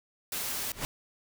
white noise, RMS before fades -34 dBFS, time 0.32-0.72 s, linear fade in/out 2 ms
pink noise with exponential growth, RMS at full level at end -29 dBFS, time 0.66-0.85 s, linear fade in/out 0 ms, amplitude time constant 40 ms
effects none

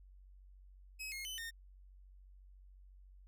sawtooth tone with pitch steps, 2550 / 2150 / 3029 / 1832 Hz, D#7 / C7 / F#7 / A#6, +42 / +47 / +40 / -31 cents, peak -39 dBFS, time 0.99-1.51 s, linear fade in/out 20 ms, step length 130 ms, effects added 47 Hz sine -56 dBFS peak until 3.27 s

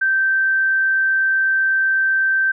sine tone, 1558 Hz, G6, 11 cents flat, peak -14 dBFS, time 0.01-2.52 s, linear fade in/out 10 ms, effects none

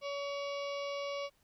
harmonic tone, 565 Hz, C#5, 33 cents sharp, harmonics 1 / 2 / 4 / 5 / 6 / 7 / 8 / 9 / 10, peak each -37 / -44 / -46 / -49 / -54 / -54 / -57 / -54 / -57 dBFS, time 0.01-1.3 s, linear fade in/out 50 ms, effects pink hiss -72 dBFS RMS until 1.43 s

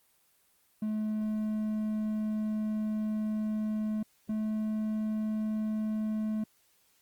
triangle tone pair in turn, 214.9 / 216 Hz, A3 / A3, -41 / -32 cents, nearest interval unison, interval 9 cents, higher second, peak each -27 dBFS, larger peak neither, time 0.82-4.03 / 4.29-6.44 s, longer first, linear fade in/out 5 ms, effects white hiss -68 dBFS RMS until 7.01 s + Opus 24 kbps

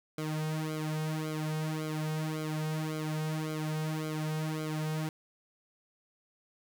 sawtooth tone with flanger, 155.56 Hz, D#3, in tune, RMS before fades -34 dBFS, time 0.18-5.09 s, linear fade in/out 2 ms, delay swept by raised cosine 1.1 to 3 ms, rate 1.8 Hz, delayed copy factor -1, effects 11-bit

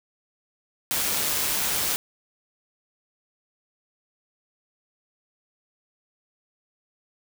white noise with amplitude modulation, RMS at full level -24 dBFS, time 0.91-1.96 s, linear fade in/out 0 ms, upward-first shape sine, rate 146 Hz, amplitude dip 30%, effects none

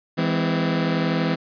sawtooth chord, E augmented, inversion none, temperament just, 164.81 / 206 / 257.5 Hz, E3 / G#3 / B#3, 0 / -14 / -28 cents, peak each -18 / -23 / -21 dBFS, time 0.17-1.36 s, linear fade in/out 20 ms, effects resampled to 11025 Hz

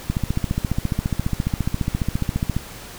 click train, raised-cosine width 5 ms, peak -8 dBFS, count 37, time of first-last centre 0.1-2.566 s, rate 14.6 Hz, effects pink hiss -38 dBFS RMS until 2.98 s

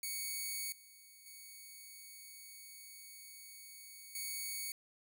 5% pulse tone with level steps, 2233 Hz, C#7, 12 cents sharp, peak -29 / -48 / -42 / -30 dBFS, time 0.03-4.72 s, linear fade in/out 2 ms, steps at 0.72 / 1.26 / 4.15 s, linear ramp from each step 2 ms, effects none

